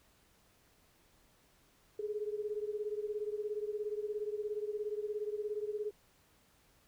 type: beating tone pair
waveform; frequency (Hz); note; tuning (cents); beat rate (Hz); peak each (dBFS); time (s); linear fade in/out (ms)
sine; 415.3 / 432.3; G#4 / A4; 0 / -31; 17; -37 / -40; 1.99-5.91; 5
effects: pink hiss -68 dBFS RMS until 6.87 s